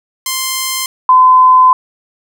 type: tone pair in turn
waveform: 5% pulse / sine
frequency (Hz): 1046.5 / 1020.8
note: C6 / C6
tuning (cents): 0 / -43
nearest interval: unison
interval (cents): 43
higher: first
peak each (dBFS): -3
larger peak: neither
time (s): 0.26-0.86 / 1.09-1.73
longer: second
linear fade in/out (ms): 2
effects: none